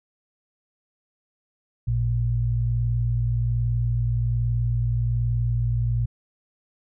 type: tone pair together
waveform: sine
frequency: 55.17 / 116.4 Hz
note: A1 / A#2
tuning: +5 / -2 cents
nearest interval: octave + minor second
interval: 1293 cents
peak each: -26 / -21 dBFS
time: 1.87-6.06 s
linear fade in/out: 10 ms
effects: none